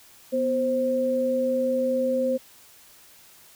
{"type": "tone pair together", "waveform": "sine", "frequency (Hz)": [247.8, 525], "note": ["B3", "C5"], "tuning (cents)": [6, 6], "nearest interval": "octave + minor second", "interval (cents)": 1300, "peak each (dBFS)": [-27, -22], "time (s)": [0.32, 2.38], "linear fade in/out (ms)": 20, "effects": ["white hiss -52 dBFS RMS until 3.55 s"]}